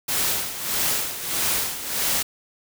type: noise with tremolo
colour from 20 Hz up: white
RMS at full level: -22 dBFS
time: 0.08-2.23 s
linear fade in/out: 10 ms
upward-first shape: sine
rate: 1.6 Hz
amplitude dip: 70%
effects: none